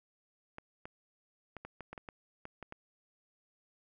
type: clicks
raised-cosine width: 0.5 ms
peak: -29 dBFS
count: 11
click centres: 0.584 / 0.855 / 1.567 / 1.65 / 1.807 / 1.93 / 1.978 / 2.088 / 2.454 / 2.627 / 2.724 s
effects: none